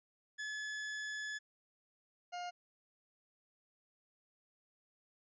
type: tone pair in turn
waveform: 40% pulse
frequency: 1713 / 709.5 Hz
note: A6 / F5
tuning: -47 / +27 cents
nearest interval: octave + minor third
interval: 1526 cents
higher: first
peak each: -39 / -40 dBFS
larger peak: first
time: 0.38-1.39 / 2.32-2.51 s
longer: first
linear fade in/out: 20 ms
effects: resampled to 16000 Hz